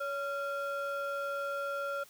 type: ring-modulated tone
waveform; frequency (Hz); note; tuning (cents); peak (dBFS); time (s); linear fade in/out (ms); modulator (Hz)
triangle; 972; B5; -28; -28; 0-2.04; 10; 409
effects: white hiss -58 dBFS RMS until 2.09 s